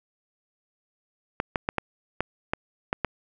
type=clicks; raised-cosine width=0.5 ms; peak=-9 dBFS; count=8; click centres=1.401 / 1.558 / 1.689 / 1.783 / 2.206 / 2.535 / 2.929 / 3.047 s; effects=none